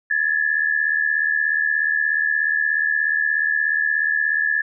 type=tone pair together; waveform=sine; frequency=1683.2 / 1760 Hz; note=G#6 / A6; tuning=+23 / 0 cents; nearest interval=minor second; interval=77 cents; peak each=-20 dBFS; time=0.1-4.62 s; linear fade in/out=10 ms; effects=none